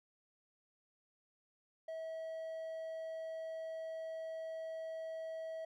triangle tone, 646 Hz, E5, 35 cents flat, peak -39 dBFS, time 1.88-5.65 s, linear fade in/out 5 ms, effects none

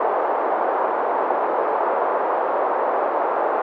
white band-pass noise, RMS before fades -21 dBFS, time 0-3.62 s, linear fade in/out 5 ms, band 410 to 1000 Hz, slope 24 dB/octave, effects none

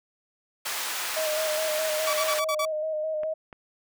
pink high-pass noise, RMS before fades -31 dBFS, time 0.65-2.4 s, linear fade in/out 10 ms, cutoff 990 Hz, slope 12 dB/octave
sine tone with vibrato, 622.3 Hz, D#5, in tune, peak -26 dBFS, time 1.16-3.34 s, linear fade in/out 10 ms, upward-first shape square, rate 4.8 Hz, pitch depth 26 cents each way
sawtooth tone bursts, 1146 Hz, D6, 43 cents flat, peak -22 dBFS, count 6, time 2.07-2.653 s, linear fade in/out 5 ms, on 63 ms, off 41 ms
clicks, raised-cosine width 0.5 ms, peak -26 / -28 dBFS, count 2, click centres 3.234 / 3.528 s
effects none

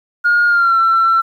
sine tone with pitch glide, 1426 to 1346 Hz, F6 to E6, +36 to +36 cents, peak -8 dBFS, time 0.24-1.22 s, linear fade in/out 20 ms, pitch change -100 cents, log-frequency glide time 0.47-0.77 s, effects tanh soft clip ceiling -6 dBFS + 8-bit

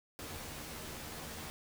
pink noise with comb filter, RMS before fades -45 dBFS, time 0.19-1.5 s, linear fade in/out 0 ms, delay 13 ms, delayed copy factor +0.7, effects none

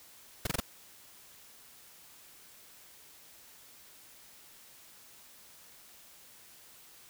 pink noise bursts, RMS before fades -30 dBFS, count 4, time 0.45-0.602 s, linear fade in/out 5 ms, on 20 ms, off 24 ms, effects white hiss -56 dBFS RMS until 7.09 s

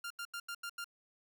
sawtooth tone bursts, 1396.9 Hz, F6, in tune, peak -36 dBFS, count 6, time 0.04-0.844 s, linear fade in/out 5 ms, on 64 ms, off 84 ms, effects none

